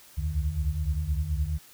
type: tone cluster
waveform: sine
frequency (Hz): 66.4 / 70.5 / 80.1 / 151.7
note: C2 / C#2 / E2 / D#3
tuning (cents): +26 / +30 / -49 / -44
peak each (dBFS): -34 / -29 / -29 / -34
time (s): 0.17-1.59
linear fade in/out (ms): 20
effects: white hiss -53 dBFS RMS until 1.73 s